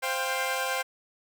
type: chord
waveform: 15% pulse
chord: C suspended fourth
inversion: none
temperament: equal with one note detuned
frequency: 523.3 / 698.5 / 789.9 Hz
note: C5 / F5 / G5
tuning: 0 / 0 / +13 cents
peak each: -24 / -28 / -25 dBFS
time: 0.02-0.83 s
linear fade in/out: 20 ms
effects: none